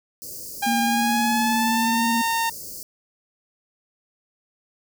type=band-stop noise; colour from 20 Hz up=white; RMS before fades=-36 dBFS; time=0.22-2.83 s; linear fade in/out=0 ms; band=600 to 4500 Hz; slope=96 dB/octave
type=tone with pitch glide; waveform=sawtooth; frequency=806 to 915.2 Hz; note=G5 to A#5; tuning=+48 to -32 cents; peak=-17 dBFS; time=0.62-2.5 s; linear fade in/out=10 ms; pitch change=+220 cents; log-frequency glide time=0.81-2.05 s
type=tone with vibrato; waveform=sine; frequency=233.1 Hz; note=A#3; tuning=in tune; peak=-22 dBFS; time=0.66-2.22 s; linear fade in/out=10 ms; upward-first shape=triangle; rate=19 Hz; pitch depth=37 cents each way
effects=none